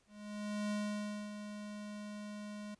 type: tone with ADSR envelope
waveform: square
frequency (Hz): 208.4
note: G#3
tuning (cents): +6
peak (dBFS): -35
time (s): 0.07-2.75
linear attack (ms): 640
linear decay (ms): 590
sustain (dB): -9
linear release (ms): 10
effects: pink hiss -73 dBFS RMS until 2.79 s + resampled to 22050 Hz